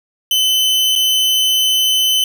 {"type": "tone with dropouts", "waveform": "40% pulse", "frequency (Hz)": 3038, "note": "F#7", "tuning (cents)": 45, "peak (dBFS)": -11, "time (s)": [0.31, 2.24], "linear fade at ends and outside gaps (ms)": 2, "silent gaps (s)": [0.954, 0.959], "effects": []}